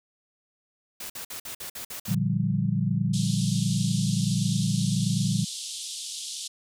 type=noise bursts; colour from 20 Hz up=white; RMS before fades=-37 dBFS; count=8; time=1-2.149 s; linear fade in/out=5 ms; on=99 ms; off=51 ms
type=chord; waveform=sine; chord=G minor seventh; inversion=first; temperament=equal with one note detuned; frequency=115.74 / 146.83 / 174.61 / 196 Hz; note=Bb2 / D3 / F3 / G3; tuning=-12 / 0 / 0 / 0 cents; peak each=-28 dBFS; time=2.08-5.45 s; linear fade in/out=10 ms
type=band-pass noise; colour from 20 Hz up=pink; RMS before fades=-36 dBFS; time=3.13-6.48 s; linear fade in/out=10 ms; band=3200 to 10000 Hz; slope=48 dB/octave
effects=none